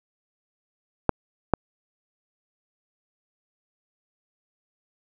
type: clicks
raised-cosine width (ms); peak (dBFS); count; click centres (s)
1; -3; 2; 1.093 / 1.537
effects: none